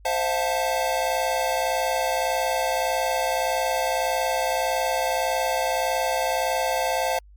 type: chord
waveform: square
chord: F# half-diminished seventh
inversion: second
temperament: equal with one note detuned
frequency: 523.3 / 659.3 / 721 / 880 Hz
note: C5 / E5 / F#5 / A5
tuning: 0 / 0 / -45 / 0 cents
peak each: -28 dBFS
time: 0.05-7.19 s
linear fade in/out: 5 ms
effects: added 50 Hz sine -46 dBFS peak until 7.36 s + MP3 96 kbps